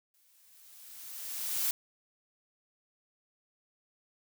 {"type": "noise with exponential growth", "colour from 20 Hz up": "blue", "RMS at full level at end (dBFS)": -29, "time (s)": [0.14, 1.71], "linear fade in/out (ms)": 2, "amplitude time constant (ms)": 340, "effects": []}